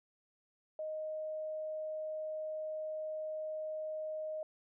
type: tone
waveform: sine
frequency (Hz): 622.3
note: D#5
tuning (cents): 0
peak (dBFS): -37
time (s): 0.79-4.43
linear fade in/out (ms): 2
effects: none